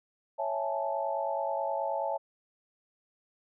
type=chord; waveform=sine; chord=A major seventh; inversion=first; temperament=equal; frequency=554.4 / 659.3 / 830.6 / 880 Hz; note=C#5 / E5 / G#5 / A5; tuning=0 / 0 / 0 / 0 cents; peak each=-34 / -34 / -37 / -34 dBFS; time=0.38-2.18 s; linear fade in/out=20 ms; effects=none